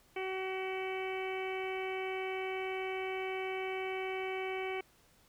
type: harmonic tone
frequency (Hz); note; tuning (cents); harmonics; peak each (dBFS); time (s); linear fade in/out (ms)
378.3; F#4; +38; 1 / 2 / 3 / 4 / 5 / 6 / 7 / 8; -37 / -42 / -49 / -51 / -51 / -42 / -51 / -51; 0.16-4.81; 5
effects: pink hiss -66 dBFS RMS until 5.28 s